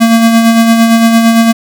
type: tone with tremolo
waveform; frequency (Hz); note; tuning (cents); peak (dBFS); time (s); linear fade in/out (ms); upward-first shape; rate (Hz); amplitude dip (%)
square; 228.3; A#3; -36; -3; 0-1.53; 20; sine; 8.8; 40
effects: none